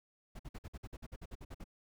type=noise bursts; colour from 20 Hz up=brown; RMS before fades=-45 dBFS; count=14; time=0.35-1.642 s; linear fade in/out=10 ms; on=44 ms; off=52 ms; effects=none